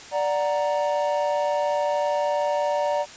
triangle chord, D augmented, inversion none, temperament equal, 587.3 / 740 / 932.3 Hz, D5 / F#5 / A#5, 0 / 0 / 0 cents, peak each -21 / -27 / -25 dBFS, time 0.11-3.06 s, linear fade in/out 50 ms, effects white hiss -42 dBFS RMS until 3.16 s + resampled to 16000 Hz

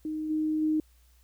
sine tone with level steps, 310.1 Hz, D#4, 6 cents flat, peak -30 / -25 / -23 dBFS, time 0.05-0.8 s, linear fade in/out 2 ms, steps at 0.29 / 0.61 s, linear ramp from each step 20 ms, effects added 60 Hz sine -58 dBFS peak until 1.23 s + white hiss -67 dBFS RMS until 1.23 s

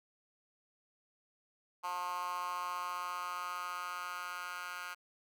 10% pulse tone with high-pass filter sweep, 178.5 Hz, F3, 38 cents sharp, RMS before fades -40 dBFS, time 1.83-4.95 s, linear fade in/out 20 ms, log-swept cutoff 980 to 1500 Hz, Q 4.9, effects none

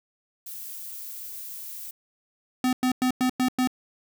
violet noise, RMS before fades -38 dBFS, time 0.46-1.91 s, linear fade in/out 5 ms
square tone bursts, 254.1 Hz, B3, 49 cents sharp, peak -21 dBFS, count 6, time 2.64-3.674 s, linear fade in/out 2 ms, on 89 ms, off 100 ms
effects none

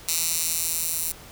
10% pulse tone with high-pass filter sweep, 164.81 Hz, E3, in tune, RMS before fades -26 dBFS, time 0.08-1.12 s, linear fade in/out 5 ms, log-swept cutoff 6200 to 10000 Hz, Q 0.88, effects pink hiss -45 dBFS RMS until 1.31 s

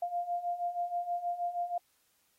sine beating tone pair, 696 / 702.3 Hz, F5 / F5, -6 / +10 cents, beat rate 6.3 Hz, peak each -37 / -33 dBFS, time 0.02-1.78 s, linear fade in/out 5 ms, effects white hiss -72 dBFS RMS until 2.38 s + AAC 48 kbps

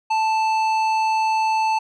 triangle tone with tanh clipping, 880 Hz, A5, in tune, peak -19 dBFS, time 0.1-1.79 s, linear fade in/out 10 ms, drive 16 dB, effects none

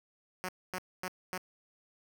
5% pulse tone bursts, 183.8 Hz, F#3, 11 cents flat, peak -24 dBFS, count 4, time 0.44-1.378 s, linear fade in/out 0 ms, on 47 ms, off 250 ms, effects none

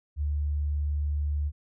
sine tone, 73.42 Hz, D2, in tune, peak -25 dBFS, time 0.16-1.52 s, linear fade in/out 50 ms, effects none

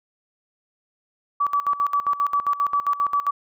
sine tone with tremolo, 1149 Hz, D6, 38 cents flat, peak -17 dBFS, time 1.4-3.31 s, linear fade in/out 10 ms, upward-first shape square, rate 7.5 Hz, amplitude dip 80%, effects none

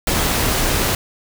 pink noise, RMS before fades -18 dBFS, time 0.07-0.95 s, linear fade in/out 2 ms, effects none

